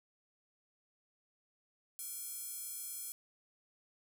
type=tone with high-pass filter; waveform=square; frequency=469.4 Hz; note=A#4; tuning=12 cents sharp; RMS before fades=-44 dBFS; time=1.99-3.12 s; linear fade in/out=0 ms; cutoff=9700 Hz; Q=1.4; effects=11-bit